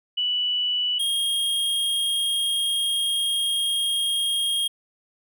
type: tone pair in turn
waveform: sine / square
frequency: 2960 / 3246 Hz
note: F#7 / G#7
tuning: 0 / -40 cents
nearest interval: major second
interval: 160 cents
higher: second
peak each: -21 / -22 dBFS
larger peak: first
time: 0.17-0.99 / 0.99-4.68 s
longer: second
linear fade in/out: 10 ms
effects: none